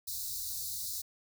white band-stop noise, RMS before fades -38 dBFS, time 0.07-1.02 s, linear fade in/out 10 ms, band 120 to 3800 Hz, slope 96 dB/octave, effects none

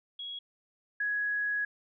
sine tone pair in turn, 3322 / 1670.6 Hz, G#7 / G#6, 0 / +10 cents, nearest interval octave, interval 1190 cents, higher first, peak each -37 / -28 dBFS, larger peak second, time 0.19-0.39 / 1-1.65 s, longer second, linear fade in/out 5 ms, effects none

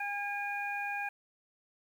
harmonic tone, 812 Hz, G#5, 39 cents flat, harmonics 1 / 2 / 3, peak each -37 / -38 / -38 dBFS, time 0-1.09 s, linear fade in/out 5 ms, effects 10-bit

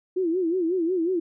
sine tone with vibrato, 349.2 Hz, F4, in tune, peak -21 dBFS, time 0.16-1.2 s, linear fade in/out 10 ms, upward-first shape sine, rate 5.5 Hz, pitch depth 140 cents each way, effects none

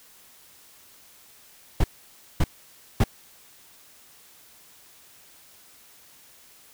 brown noise bursts, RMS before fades -18 dBFS, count 3, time 1.8-3.04 s, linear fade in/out 5 ms, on 40 ms, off 560 ms, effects white hiss -53 dBFS RMS until 6.73 s

